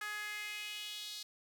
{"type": "tone with high-pass filter sweep", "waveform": "sawtooth", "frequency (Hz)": 419.3, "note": "G#4", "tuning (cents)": 17, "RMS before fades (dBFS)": -43, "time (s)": [0.01, 1.23], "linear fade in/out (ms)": 5, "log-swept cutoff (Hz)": [1500, 4200], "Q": 3.3, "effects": []}